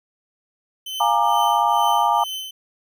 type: tone with tremolo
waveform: 40% pulse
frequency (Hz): 3058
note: G7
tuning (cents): -44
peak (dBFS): -25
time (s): 0.86-2.51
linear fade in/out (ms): 5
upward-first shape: triangle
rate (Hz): 2.2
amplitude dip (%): 85
type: chord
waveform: sine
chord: Bb dominant seventh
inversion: second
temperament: equal with one note detuned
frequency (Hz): 698.5 / 830.6 / 932.3 / 1192.4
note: F5 / Ab5 / Bb5 / D6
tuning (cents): 0 / 0 / 0 / +26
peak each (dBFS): -23 / -20 / -19 / -22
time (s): 1-2.24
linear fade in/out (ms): 5
effects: none